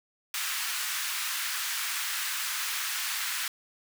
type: high-pass noise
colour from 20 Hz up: pink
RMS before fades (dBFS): -32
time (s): 0.34-3.48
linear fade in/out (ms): 2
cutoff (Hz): 1300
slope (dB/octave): 24
effects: none